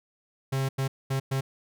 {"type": "tone bursts at uneven times", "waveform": "45% pulse", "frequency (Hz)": 134.3, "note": "C3", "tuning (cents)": 46, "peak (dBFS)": -25, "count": 4, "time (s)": [[0.52, 0.69], [0.78, 0.88], [1.1, 1.2], [1.31, 1.41]], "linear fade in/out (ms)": 10, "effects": []}